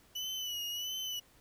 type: tone with vibrato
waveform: 35% pulse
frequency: 2960 Hz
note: F#7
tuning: in tune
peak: -34 dBFS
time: 0.15-1.2 s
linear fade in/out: 10 ms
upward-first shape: sine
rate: 1.5 Hz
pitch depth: 57 cents each way
effects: pink hiss -64 dBFS RMS until 1.4 s